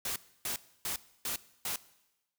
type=noise bursts; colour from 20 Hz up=white; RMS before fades=-35 dBFS; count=5; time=0.05-1.76 s; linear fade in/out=2 ms; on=110 ms; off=290 ms; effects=noise-tail reverb RT60 1.0 s tail -19 dB re dry